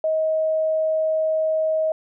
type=tone; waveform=sine; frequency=632 Hz; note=D#5; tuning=27 cents sharp; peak=-18 dBFS; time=0.04-1.92 s; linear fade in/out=2 ms; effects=none